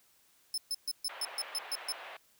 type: tone bursts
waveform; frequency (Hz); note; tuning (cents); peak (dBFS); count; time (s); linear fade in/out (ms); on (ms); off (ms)
sawtooth; 5250; E8; -8; -29; 9; 0.54-1.922; 2; 38; 130
type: band-pass noise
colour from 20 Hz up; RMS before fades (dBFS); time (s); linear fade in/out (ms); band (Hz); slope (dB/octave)
pink; -47; 1.09-2.17; 5; 590 to 3100; 24
effects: white hiss -67 dBFS RMS until 2.39 s